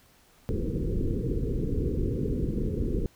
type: low-pass noise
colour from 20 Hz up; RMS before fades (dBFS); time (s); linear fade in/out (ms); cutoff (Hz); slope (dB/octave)
pink; -28; 0.49-3.06; 0; 490; 96
effects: pink hiss -60 dBFS RMS until 3.15 s